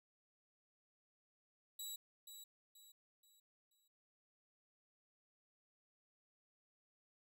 15% pulse tone with echo, 3903 Hz, B7, 21 cents flat, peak -38 dBFS, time 1.79-1.96 s, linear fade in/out 5 ms, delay 480 ms, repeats 4, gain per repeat -8 dB, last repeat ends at 3.88 s, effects none

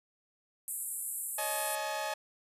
white band-pass noise, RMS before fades -38 dBFS, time 0.68-1.75 s, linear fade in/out 0 ms, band 7700 to 13000 Hz, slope 96 dB/octave
sawtooth chord, C# suspended second, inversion none, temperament equal with one note detuned, 554.4 / 622.3 / 852.5 Hz, C#5 / D#5 / G#5, 0 / 0 / +45 cents, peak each -38 / -34 / -32 dBFS, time 1.38-2.14 s, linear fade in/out 5 ms
effects resampled to 32000 Hz

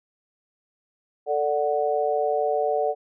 sine chord, D major, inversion second, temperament equal with one note detuned, 443.3 / 587.3 / 740 Hz, A4 / D5 / F#5, +13 / 0 / 0 cents, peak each -25 dBFS, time 1.26-2.95 s, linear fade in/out 50 ms, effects none

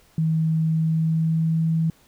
sine tone with pitch glide, 160 to 162.23 Hz, D#3 to E3, +49 to -27 cents, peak -18 dBFS, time 0.18-1.9 s, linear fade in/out 2 ms, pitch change +24 cents, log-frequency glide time 0.67-1.63 s, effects pink hiss -57 dBFS RMS until 2.07 s

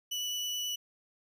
30% pulse tone with vibrato, 2960 Hz, F#7, in tune, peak -30 dBFS, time 0.11-0.76 s, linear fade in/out 10 ms, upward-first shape sine, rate 9.4 Hz, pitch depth 8 cents each way, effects none

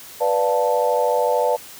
sine chord, B half-diminished seventh, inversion none, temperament equal, 493.9 / 587.3 / 698.5 / 880 Hz, B4 / D5 / F5 / A5, 0 / 0 / 0 / 0 cents, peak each -20 / -21 / -25 / -22 dBFS, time 0.2-1.57 s, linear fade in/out 20 ms, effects white hiss -40 dBFS RMS until 1.79 s + high-pass 60 Hz 12 dB/octave

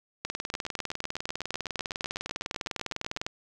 two click trains, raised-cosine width 0.2 ms, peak -20 / -14 dBFS, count 22 / 61, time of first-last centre 0.54-3.172 / 0.25-3.265 s, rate 7.98 / 19.9 Hz, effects none

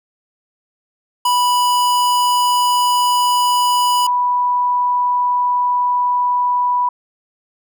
square / sine tone pair in turn, 984 / 984 Hz, B5 / B5, -7 / -7 cents, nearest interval unison, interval 0 cents, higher neither, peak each -13 dBFS, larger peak neither, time 1.25-4.07 / 4.07-6.89 s, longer neither, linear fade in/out 5 ms, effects none

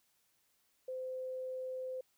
sine tone, 515 Hz, C5, 28 cents flat, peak -38 dBFS, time 0.88-2.01 s, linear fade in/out 5 ms, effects white hiss -75 dBFS RMS until 2.17 s

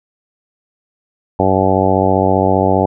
harmonic tone, 95.1 Hz, F#2, 48 cents sharp, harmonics 1 / 2 / 3 / 4 / 5 / 6 / 7 / 8 / 9, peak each -19 / -19 / -19 / -19 / -19 / -19 / -19 / -19 / -19 dBFS, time 1.39-2.86 s, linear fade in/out 5 ms, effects none

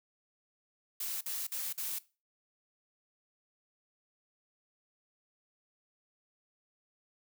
blue noise bursts, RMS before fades -37 dBFS, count 4, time 1-1.987 s, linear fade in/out 5 ms, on 210 ms, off 49 ms, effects noise-tail reverb RT60 0.3 s tail -19 dB re dry

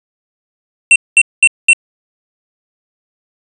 square tone bursts, 2710 Hz, E7, 47 cents sharp, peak -3 dBFS, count 4, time 0.91-1.732 s, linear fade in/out 2 ms, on 48 ms, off 210 ms, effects resampled to 22050 Hz

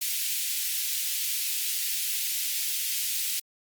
white high-pass noise, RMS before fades -29 dBFS, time 0.01-3.4 s, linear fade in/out 10 ms, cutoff 2300 Hz, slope 24 dB/octave, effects Opus 48 kbps

